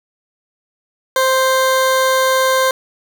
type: tone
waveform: 20% pulse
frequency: 523.3 Hz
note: C5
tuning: in tune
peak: -7 dBFS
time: 1.16-2.71 s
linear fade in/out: 2 ms
effects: none